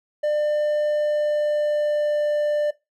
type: tone with pitch glide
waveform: triangle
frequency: 598 to 593.9 Hz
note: D5 to D5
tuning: +31 to +19 cents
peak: -17 dBFS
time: 0.23-2.71 s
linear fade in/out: 10 ms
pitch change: -12 cents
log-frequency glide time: 0.91-2.32 s
effects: noise-tail reverb RT60 0.2 s tail -18 dB re dry